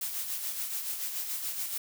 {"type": "noise with tremolo", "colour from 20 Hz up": "blue", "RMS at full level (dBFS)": -33, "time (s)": [0.01, 1.78], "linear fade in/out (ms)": 5, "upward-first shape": "sine", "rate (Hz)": 7, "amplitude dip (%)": 45, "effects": []}